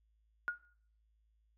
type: tone with exponential decay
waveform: sine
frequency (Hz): 1434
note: F6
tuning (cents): +45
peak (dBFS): -29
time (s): 0.48-0.65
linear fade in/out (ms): 0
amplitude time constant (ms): 35
effects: noise-tail reverb RT60 0.5 s tail -17 dB re dry + added 54 Hz sine -70 dBFS peak until 1.57 s